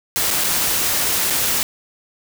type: noise with dropouts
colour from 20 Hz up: white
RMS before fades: -19 dBFS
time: 0.16-1.63 s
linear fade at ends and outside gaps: 0 ms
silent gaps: 0.305-0.31 / 0.438-0.442 / 1.3-1.305 s
effects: none